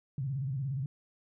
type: tone with vibrato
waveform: sine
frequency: 134.5 Hz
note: C3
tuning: 48 cents sharp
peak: -31 dBFS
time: 0.18-0.86 s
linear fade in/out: 2 ms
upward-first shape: square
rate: 17 Hz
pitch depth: 110 cents each way
effects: none